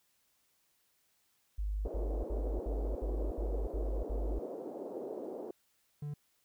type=tone bursts; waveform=sine; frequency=50.9 Hz; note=G#1; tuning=34 cents flat; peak=-32 dBFS; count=8; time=1.58-4.393 s; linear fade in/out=10 ms; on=300 ms; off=59 ms
type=band-pass noise; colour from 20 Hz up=pink; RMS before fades=-42 dBFS; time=1.85-5.51 s; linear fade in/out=2 ms; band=320 to 560 Hz; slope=24 dB/octave
type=tone; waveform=triangle; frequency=146.83 Hz; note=D3; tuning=in tune; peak=-35 dBFS; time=6.02-6.14 s; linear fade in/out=5 ms
effects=white hiss -74 dBFS RMS until 6.44 s